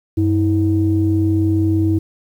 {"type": "tone pair together", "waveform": "sine", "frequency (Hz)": [95.79, 322.2], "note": ["G2", "E4"], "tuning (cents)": [-39, -39], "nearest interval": "octave + major sixth", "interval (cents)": 2100, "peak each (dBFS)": -15, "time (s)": [0.17, 1.99], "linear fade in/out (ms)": 10, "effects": ["tanh soft clip ceiling -5 dBFS", "8-bit"]}